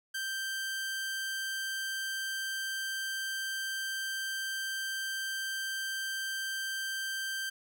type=tone; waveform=sawtooth; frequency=1568 Hz; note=G6; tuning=in tune; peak=-30 dBFS; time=0.14-7.5 s; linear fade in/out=10 ms; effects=none